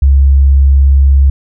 sine tone, 68.5 Hz, C#2, 20 cents flat, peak -3 dBFS, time 0.02-1.3 s, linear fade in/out 5 ms, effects none

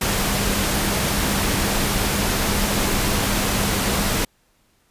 sine tone in noise, 200 Hz, G3, 35 cents sharp, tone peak -28 dBFS, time 0.01-4.25 s, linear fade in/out 5 ms, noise pink, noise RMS -21 dBFS, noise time 0.01-4.25 s, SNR -10 dB, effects pink hiss -62 dBFS RMS until 4.9 s + resampled to 32000 Hz

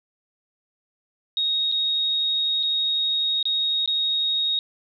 sine tone with dropouts, 3752 Hz, A#7, 11 cents sharp, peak -20 dBFS, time 1.37-4.59 s, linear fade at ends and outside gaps 1 ms, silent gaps 1.716-1.722 / 2.629-2.633 / 3.428-3.454 / 3.86-3.876 s, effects none

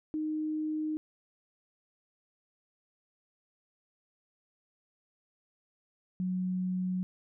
sine tone pair in turn, 309.1 / 183.79 Hz, D#4 / F#3, -11 / -11 cents, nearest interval major sixth, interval 900 cents, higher first, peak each -30 / -29 dBFS, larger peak second, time 0.14-0.97 / 6.2-7.03 s, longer neither, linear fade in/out 0 ms, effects none

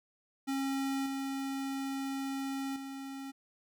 square tone with level steps, 271.5 Hz, C#4, 36 cents flat, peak -32 / -35 / -41 dBFS, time 0.47-3.32 s, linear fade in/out 20 ms, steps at 1.06 / 2.76 s, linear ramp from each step 2 ms, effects none

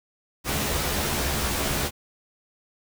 pink noise with comb filter, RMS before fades -26 dBFS, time 0.44-1.91 s, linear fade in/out 50 ms, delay 14 ms, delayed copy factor +0.95, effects none

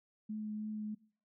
sine tone with vibrato, 213.6 Hz, G#3, 49 cents sharp, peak -37 dBFS, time 0.29-0.95 s, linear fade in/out 10 ms, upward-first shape triangle, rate 3.1 Hz, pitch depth 13 cents each way, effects noise-tail reverb RT60 0.5 s tail -22 dB re dry

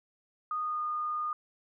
sine tone with pitch glide, 1235 to 1222.9 Hz, D#6 to D#6, -13 to -30 cents, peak -30 dBFS, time 0.51-1.33 s, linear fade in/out 2 ms, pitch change -17 cents, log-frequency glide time 0.62-0.82 s, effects none

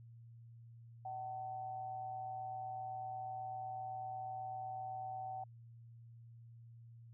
sine tone with amplitude modulation, 757 Hz, F#5, 39 cents sharp, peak -39 dBFS, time 1.05-5.44 s, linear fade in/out 5 ms, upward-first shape sine, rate 128 Hz, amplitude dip 50%, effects added 116 Hz sine -54 dBFS peak until 7.13 s

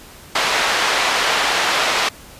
pink band-pass noise, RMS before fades -18 dBFS, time 0.35-2.09 s, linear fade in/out 5 ms, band 710 to 4600 Hz, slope 12 dB/octave, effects pink hiss -41 dBFS RMS until 2.39 s + resampled to 32000 Hz

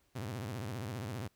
sawtooth tone with vibrato, 112.5 Hz, A2, 39 cents sharp, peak -34 dBFS, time 0.15-1.28 s, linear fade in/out 10 ms, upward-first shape sine, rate 15 Hz, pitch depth 290 cents each way, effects pink hiss -73 dBFS RMS until 1.35 s

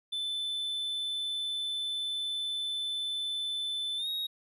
triangle tone with pitch glide, 3519 to 3772 Hz, A7 to A#7, 0 to +20 cents, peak -30 dBFS, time 0.12-4.27 s, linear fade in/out 10 ms, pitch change +120 cents, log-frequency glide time 3.97-4.08 s, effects none

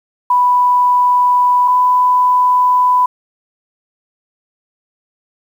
sine tone pair in turn, 987.8 / 996.4 Hz, B5 / B5, 0 / +15 cents, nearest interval unison, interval 15 cents, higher second, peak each -8 dBFS, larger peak neither, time 0.3-1.68 / 1.68-3.06 s, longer neither, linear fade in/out 5 ms, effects 7-bit

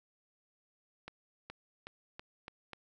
accelerating click train, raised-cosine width 0.3 ms, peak -28 dBFS, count 6, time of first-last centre 1.08-2.733 s, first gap 420 ms, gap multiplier 0.88, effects none

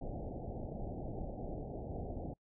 pink low-pass noise, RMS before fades -42 dBFS, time 0.01-2.34 s, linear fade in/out 10 ms, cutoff 800 Hz, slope 96 dB/octave, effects noise-tail reverb RT60 0.1 s tail -25 dB re dry

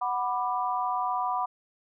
sine chord, B minor, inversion second, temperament just, 740.8 / 987.8 / 1185.3 Hz, F#5 / B5 / D6, +2 / 0 / +16 cents, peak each -30 / -29 / -32 dBFS, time 0.01-1.46 s, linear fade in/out 10 ms, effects none

